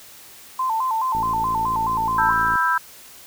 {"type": "tone with vibrato", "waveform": "sine", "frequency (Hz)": 960, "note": "B5", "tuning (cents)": -49, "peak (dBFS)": -19, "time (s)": [0.59, 2.32], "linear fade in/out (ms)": 5, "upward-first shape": "square", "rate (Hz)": 4.7, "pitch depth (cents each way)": 130}
{"type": "click train", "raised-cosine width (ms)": 3, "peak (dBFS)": -21, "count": 80, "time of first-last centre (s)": [1.15, 2.556], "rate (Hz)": 56.2}
{"type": "chord", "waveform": "sine", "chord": "E minor", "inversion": "second", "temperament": "just", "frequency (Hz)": [988.9, 1318.5, 1582.2], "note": ["B5", "E6", "G6"], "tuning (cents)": [2, 0, 16], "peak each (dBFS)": -21, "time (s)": [2.18, 2.78], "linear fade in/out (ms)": 5}
{"effects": ["white hiss -44 dBFS RMS until 3.26 s"]}